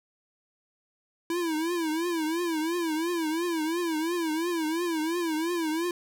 square tone with vibrato, 329.6 Hz, E4, in tune, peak -27 dBFS, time 1.3-5.91 s, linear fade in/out 2 ms, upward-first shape triangle, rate 2.9 Hz, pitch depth 140 cents each way, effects none

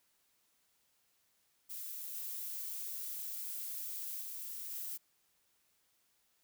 violet noise with level steps, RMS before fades -44 / -42 / -44 / -42 dBFS, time 1.69-4.98 s, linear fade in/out 20 ms, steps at 2.14 / 4.21 / 4.7 s, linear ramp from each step 10 ms, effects white hiss -75 dBFS RMS until 6.43 s

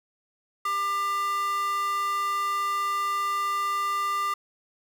square tone with high-pass filter, 398.3 Hz, G4, 28 cents sharp, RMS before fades -27 dBFS, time 0.65-4.34 s, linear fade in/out 5 ms, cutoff 1300 Hz, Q 7.4, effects none

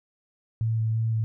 sine tone with vibrato, 111.9 Hz, A2, 30 cents sharp, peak -22 dBFS, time 0.61-1.24 s, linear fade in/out 0 ms, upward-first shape square, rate 2.9 Hz, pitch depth 11 cents each way, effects none

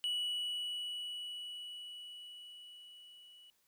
triangle tone with level ramp, 2942 Hz, F#7, 11 cents flat, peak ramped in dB -31 to -55 dBFS, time 0.04-3.5 s, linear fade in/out 0 ms, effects white hiss -75 dBFS RMS until 3.67 s

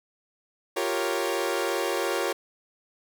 sawtooth chord, G half-diminished seventh, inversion third, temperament equal, 349.2 / 392 / 466.2 / 554.4 Hz, F4 / G4 / Bb4 / Db5, 0 / 0 / 0 / 0 cents, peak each -27 dBFS, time 0.76-2.33 s, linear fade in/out 10 ms, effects none

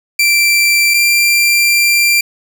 sawtooth tone pair in turn, 2349 / 2369 Hz, D7 / D7, 0 / +14 cents, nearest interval unison, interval 14 cents, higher second, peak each -5 dBFS, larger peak neither, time 0.19-0.94 / 0.94-2.21 s, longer second, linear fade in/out 5 ms, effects none

